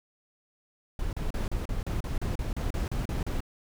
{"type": "noise bursts", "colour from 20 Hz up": "brown", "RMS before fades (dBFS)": -30, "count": 14, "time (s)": [0.99, 3.405], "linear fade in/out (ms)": 2, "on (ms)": 140, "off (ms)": 35, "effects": []}